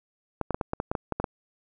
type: clicks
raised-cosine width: 1 ms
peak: -13 dBFS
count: 11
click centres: 0.413 / 0.507 / 0.545 / 0.612 / 0.734 / 0.801 / 0.915 / 0.952 / 1.123 / 1.2 / 1.242 s
effects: none